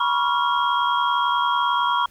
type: tone cluster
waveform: sine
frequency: 969 / 1047 / 1118 / 1386 / 3265 Hz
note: B5 / C6 / C#6 / F6 / G#7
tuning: -33 / +1 / +14 / -14 / -30 cents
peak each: -21 / -29 / -23 / -25 / -28 dBFS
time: 0-2.06 s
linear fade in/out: 5 ms
effects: tanh soft clip ceiling -7 dBFS + pink hiss -54 dBFS RMS until 2.1 s